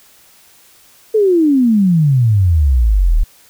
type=exponential sweep; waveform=sine; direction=down; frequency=447.9 to 35.33 Hz; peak=-8 dBFS; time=1.14-3.24 s; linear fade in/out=10 ms; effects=white hiss -47 dBFS RMS until 3.49 s